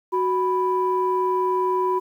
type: tone pair together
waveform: sine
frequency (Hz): 370.5 / 989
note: F#4 / B5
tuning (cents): +2 / +2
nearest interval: octave + perfect fourth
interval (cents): 1700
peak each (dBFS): -21 / -21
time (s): 0.12-2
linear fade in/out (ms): 20
effects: tanh soft clip ceiling -11 dBFS + 9-bit